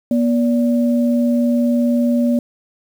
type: tone pair together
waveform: sine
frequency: 240.6 / 577 Hz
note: B3 / D5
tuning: -45 / -31 cents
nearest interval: octave + minor third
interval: 1514 cents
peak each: -13 / -22 dBFS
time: 0.11-2.39 s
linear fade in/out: 2 ms
effects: 7-bit